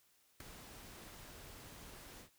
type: noise with ADSR envelope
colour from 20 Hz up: pink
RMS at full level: -45 dBFS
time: 0.4-2.3 s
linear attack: 5 ms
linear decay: 4 ms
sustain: -9 dB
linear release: 98 ms
effects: white hiss -72 dBFS RMS until 2.38 s